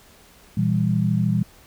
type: chord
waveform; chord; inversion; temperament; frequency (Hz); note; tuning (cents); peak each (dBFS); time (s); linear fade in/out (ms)
sine; E diminished; second; just; 118.67 / 164.81 / 197.78; Bb2 / E3 / G3; +31 / 0 / +16; -22; 0.57-1.43; 5
effects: pink hiss -51 dBFS RMS until 1.66 s